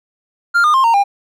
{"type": "tone with pitch steps", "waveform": "triangle", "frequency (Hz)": [1396.9, 1216.1, 1058.7, 921.6, 802.3], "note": ["F6", "D#6", "C6", "A#5", "G5"], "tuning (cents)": [0, -40, 20, -20, 40], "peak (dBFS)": -7, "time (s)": [0.54, 1.04], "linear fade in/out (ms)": 20, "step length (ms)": 100, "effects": []}